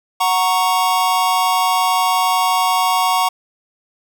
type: chord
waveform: square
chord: F# major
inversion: none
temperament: equal with one note detuned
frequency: 740 / 928.6 / 1108.7 Hz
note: F#5 / A#5 / C#6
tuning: 0 / -7 / 0 cents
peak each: -19 dBFS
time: 0.2-3.29 s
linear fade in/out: 10 ms
effects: none